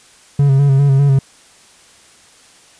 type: tone with vibrato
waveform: triangle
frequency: 138.59 Hz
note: C#3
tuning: in tune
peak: -6 dBFS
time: 0.39-1.19 s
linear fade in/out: 5 ms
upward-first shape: square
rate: 5 Hz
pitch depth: 39 cents each way
effects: white hiss -46 dBFS RMS until 2.79 s + resampled to 22050 Hz